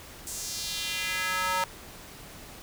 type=tone with high-pass filter sweep; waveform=square; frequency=185 Hz; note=F#3; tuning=in tune; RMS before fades=-31 dBFS; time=0.27-1.64 s; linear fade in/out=0 ms; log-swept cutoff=7800 to 900 Hz; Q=1.9; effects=pink hiss -46 dBFS RMS until 2.62 s